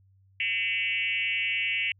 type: tone with frequency modulation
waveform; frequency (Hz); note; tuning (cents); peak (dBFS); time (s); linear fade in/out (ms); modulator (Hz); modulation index
sine; 2469; D#7; -14; -25; 0.4-1.92; 2; 214; 2
effects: added 96 Hz sine -58 dBFS peak until 1.99 s